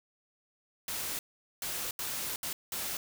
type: noise bursts at uneven times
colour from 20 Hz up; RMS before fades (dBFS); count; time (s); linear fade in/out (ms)
white; -36; 5; 0.88-1.19 / 1.62-1.91 / 1.99-2.36 / 2.43-2.53 / 2.72-2.97; 2
effects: none